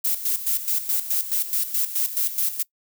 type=noise with tremolo; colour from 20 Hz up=violet; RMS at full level=-22 dBFS; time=0.04-2.63 s; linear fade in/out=10 ms; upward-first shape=square; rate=4.7 Hz; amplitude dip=70%; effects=noise-tail reverb RT60 0.1 s tail -22 dB re dry